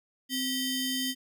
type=ring-modulated tone; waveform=sawtooth; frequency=1679 Hz; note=G#6; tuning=18 cents sharp; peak=-22 dBFS; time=0.29-1.15 s; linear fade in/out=50 ms; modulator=1420 Hz; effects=none